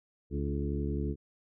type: harmonic tone with a mistuned harmonic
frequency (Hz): 71.5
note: D2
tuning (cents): -46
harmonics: 1 / 2 / 3 / 4 / 5 / 6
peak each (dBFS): -33 / -36 / -38 / -39 / -40 / -41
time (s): 0.3-1.16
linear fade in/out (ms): 50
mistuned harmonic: 5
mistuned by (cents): -35
effects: none